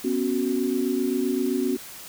sine chord, B suspended second, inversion none, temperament equal with one note detuned, 246.9 / 274.6 / 370 Hz, B3 / C#4 / F#4, 0 / -16 / 0 cents, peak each -26 dBFS, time 0.04-1.77 s, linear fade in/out 10 ms, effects white hiss -41 dBFS RMS until 2.08 s

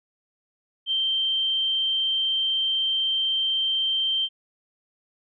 sine tone, 3136 Hz, G7, in tune, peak -21 dBFS, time 0.86-4.29 s, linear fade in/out 50 ms, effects none

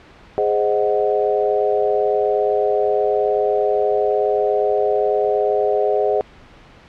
sine chord, Ab dominant seventh, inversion none, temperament equal, 415.3 / 523.3 / 622.3 / 740 Hz, Ab4 / C5 / Eb5 / Gb5, 0 / 0 / 0 / 0 cents, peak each -18 / -22 / -21 / -23 dBFS, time 0.38-6.21 s, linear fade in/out 0 ms, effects pink hiss -45 dBFS RMS until 6.88 s + low-pass 3000 Hz 12 dB/octave

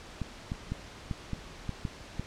clicks, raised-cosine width 5 ms, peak -20 dBFS, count 8, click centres 0.217 / 0.519 / 0.72 / 1.112 / 1.333 / 1.693 / 1.852 / 2.196 s, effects pink hiss -47 dBFS RMS until 2.26 s + low-pass 6000 Hz 12 dB/octave

